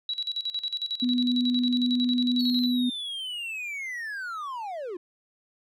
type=tone with tremolo; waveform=sine; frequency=3906 Hz; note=B7; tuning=20 cents flat; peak=-26 dBFS; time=0.09-2.66 s; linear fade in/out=2 ms; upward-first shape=square; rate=11 Hz; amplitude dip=80%
type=tone; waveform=sine; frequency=247 Hz; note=B3; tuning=in tune; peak=-22 dBFS; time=1.02-2.9 s; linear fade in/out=10 ms
type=linear sweep; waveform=triangle; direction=down; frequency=4424 to 330.5 Hz; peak=-30 dBFS; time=2.39-4.97 s; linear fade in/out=5 ms
effects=none